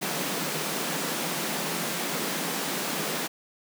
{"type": "high-pass noise", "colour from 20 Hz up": "pink", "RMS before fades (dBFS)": -30, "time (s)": [0.01, 3.28], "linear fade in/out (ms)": 20, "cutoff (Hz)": 150, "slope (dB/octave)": 96, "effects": []}